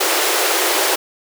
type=high-pass noise; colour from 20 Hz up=pink; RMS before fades=-17 dBFS; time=0-0.96 s; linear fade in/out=10 ms; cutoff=320 Hz; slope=96 dB/octave; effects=none